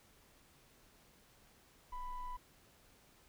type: ring-modulated tone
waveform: triangle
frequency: 507 Hz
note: B4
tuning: 45 cents sharp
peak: -34 dBFS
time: 1.92-2.37 s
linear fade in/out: 10 ms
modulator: 487 Hz
effects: tanh soft clip ceiling -36 dBFS + pink hiss -66 dBFS RMS until 3.28 s